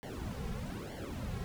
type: noise with flanger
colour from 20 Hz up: brown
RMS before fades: -40 dBFS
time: 0.03-1.44 s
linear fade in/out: 0 ms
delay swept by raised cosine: 0.78 to 3.38 ms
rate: 1.1 Hz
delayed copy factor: -0.9
effects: none